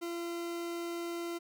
40% pulse tone, 341.7 Hz, F4, 38 cents flat, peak -35 dBFS, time 0.01-1.39 s, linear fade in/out 20 ms, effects none

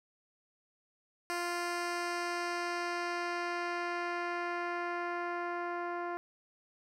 10% pulse tone with low-pass filter sweep, 348.5 Hz, F4, 4 cents flat, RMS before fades -36 dBFS, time 1.3-6.17 s, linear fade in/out 0 ms, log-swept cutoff 11000 to 1200 Hz, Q 0.76, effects none

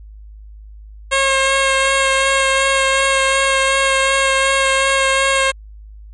10% pulse tone with vibrato, 539 Hz, C#5, 49 cents flat, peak -4 dBFS, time 1.11-5.52 s, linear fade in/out 20 ms, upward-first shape sine, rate 2.7 Hz, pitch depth 12 cents each way, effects added 52 Hz sine -34 dBFS peak until 6.13 s + MP3 48 kbps

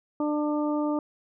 harmonic tone, 298.3 Hz, D4, 27 cents sharp, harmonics 1 / 2 / 3 / 4, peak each -25 / -31 / -35 / -37 dBFS, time 0.2-0.99 s, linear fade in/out 2 ms, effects none

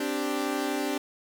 sawtooth chord, C suspended second, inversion none, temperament equal, 261.6 / 293.7 / 392 Hz, C4 / D4 / G4, 0 / 0 / 0 cents, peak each -29 / -26 / -29 dBFS, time 0-0.98 s, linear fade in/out 5 ms, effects none

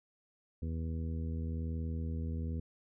harmonic tone, 81.1 Hz, E2, 28 cents flat, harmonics 1 / 2 / 3 / 4 / 5 / 6, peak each -35 / -42 / -43 / -54 / -53 / -53 dBFS, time 0.62-2.6 s, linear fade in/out 5 ms, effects none

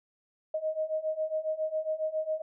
sine beating tone pair, 622.3 / 629.6 Hz, D#5 / D#5, 0 / +20 cents, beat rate 7.3 Hz, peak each -33 / -31 dBFS, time 0.54-2.42 s, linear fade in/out 5 ms, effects none

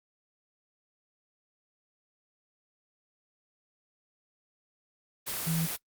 sine tone in noise, 163.3 Hz, E3, 16 cents flat, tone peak -27 dBFS, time 5.46-5.67 s, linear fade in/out 20 ms, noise white, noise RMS -34 dBFS, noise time 5.26-5.77 s, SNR +4 dB, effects noise-tail reverb RT60 0.1 s tail -24 dB re dry + Opus 24 kbps

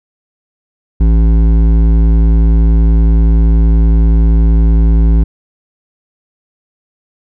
sine tone with hard clipping, 55.3 Hz, A1, 9 cents sharp, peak -7 dBFS, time 1-5.24 s, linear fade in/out 10 ms, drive 11 dB, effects none

